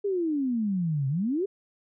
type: exponential two-way sweep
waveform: sine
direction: down then up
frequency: 415.3 to 130.81 to 415.3 Hz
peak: -24 dBFS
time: 0.04-1.46 s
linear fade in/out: 10 ms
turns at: 1.08 s
effects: none